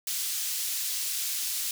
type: high-pass noise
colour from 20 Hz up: pink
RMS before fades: -31 dBFS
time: 0.07-1.71 s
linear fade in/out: 2 ms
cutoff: 4600 Hz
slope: 12 dB/octave
effects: none